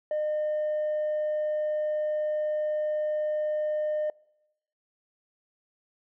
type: tone with tanh clipping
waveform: triangle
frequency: 608 Hz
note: D#5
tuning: 40 cents flat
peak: -26 dBFS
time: 0.11-4.1 s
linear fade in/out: 2 ms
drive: 6 dB
effects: noise-tail reverb RT60 0.9 s tail -25 dB re dry